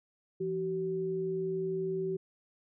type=tone pair together; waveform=sine; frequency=169 / 380.2 Hz; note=E3 / F#4; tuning=+43 / +47 cents; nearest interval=octave + major second; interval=1404 cents; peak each=-38 / -31 dBFS; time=0.4-2.17 s; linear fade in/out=10 ms; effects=none